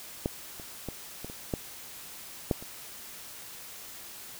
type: clicks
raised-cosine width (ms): 2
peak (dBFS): -14 / -30 / -21 / -25 / -29 / -15 / -11 / -30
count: 8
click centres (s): 0.259 / 0.598 / 0.887 / 1.246 / 1.299 / 1.538 / 2.512 / 2.625
effects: white hiss -45 dBFS RMS until 4.39 s